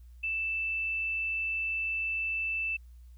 sine tone, 2647 Hz, E7, 7 cents sharp, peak -29 dBFS, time 0.23-2.77 s, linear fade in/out 10 ms, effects added 60 Hz sine -48 dBFS peak until 3.17 s + white hiss -73 dBFS RMS until 3.17 s

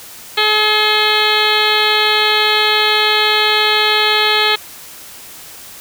harmonic tone with a mistuned harmonic, 425.9 Hz, G#4, 44 cents sharp, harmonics 1 / 2 / 3 / 4 / 5 / 6 / 7 / 8 / 9 / 10, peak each -20 / -20 / -20 / -20 / -20 / -20 / -20 / -20 / -20 / -20 dBFS, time 0.37-4.56 s, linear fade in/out 10 ms, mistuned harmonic 7, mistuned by +75 cents, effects white hiss -35 dBFS RMS until 5.8 s

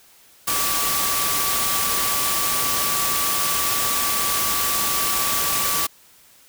sine tone in noise, 1153 Hz, D6, 32 cents flat, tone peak -27 dBFS, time 0.47-5.87 s, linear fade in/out 10 ms, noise white, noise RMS -22 dBFS, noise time 0.47-5.87 s, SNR -8 dB, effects white hiss -52 dBFS RMS until 6.48 s

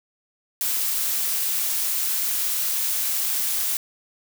blue noise, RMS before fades -24 dBFS, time 0.61-3.77 s, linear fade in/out 0 ms, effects none

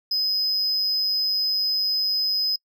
triangle tone with amplitude modulation, 5050 Hz, D#8, 25 cents sharp, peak -18 dBFS, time 0.11-2.56 s, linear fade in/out 5 ms, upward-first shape sine, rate 196 Hz, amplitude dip 35%, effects noise-tail reverb RT60 0.1 s tail -26 dB re dry

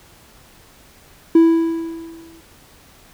triangle tone with exponential decay, 329.6 Hz, E4, in tune, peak -3 dBFS, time 1.35-2.41 s, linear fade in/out 5 ms, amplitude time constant 230 ms, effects tanh soft clip ceiling -1 dBFS + pink hiss -48 dBFS RMS until 3.13 s

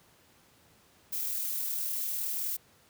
violet noise with amplitude modulation, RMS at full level -32 dBFS, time 1.12-2.57 s, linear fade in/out 10 ms, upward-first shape sine, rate 39.5 Hz, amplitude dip 25%, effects pink hiss -62 dBFS RMS until 2.89 s + high-pass 80 Hz 12 dB/octave

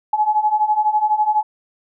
sine beating tone pair, 843 / 855 Hz, G#5 / A5, +26 / -50 cents, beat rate 12 Hz, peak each -19 / -16 dBFS, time 0.13-1.43 s, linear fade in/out 5 ms, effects none

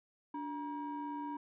triangle ring-modulated tone, 329.6 Hz, E4, in tune, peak -33 dBFS, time 0.34-1.37 s, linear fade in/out 5 ms, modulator 621 Hz, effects resampled to 8000 Hz

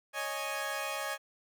15% pulse chord, C# suspended second, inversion none, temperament equal, 554.4 / 622.3 / 830.6 Hz, C#5 / D#5 / G#5, 0 / 0 / 0 cents, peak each -32 dBFS, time 0.13-1.18 s, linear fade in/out 50 ms, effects none

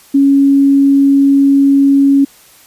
sine tone, 277.2 Hz, C#4, in tune, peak -5 dBFS, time 0.14-2.25 s, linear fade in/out 10 ms, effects white hiss -43 dBFS RMS until 2.66 s + resampled to 32000 Hz

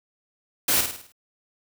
white noise with echo, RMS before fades -21 dBFS, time 0.68-0.81 s, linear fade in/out 5 ms, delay 52 ms, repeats 6, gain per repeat -6 dB, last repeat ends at 1.122 s, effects none

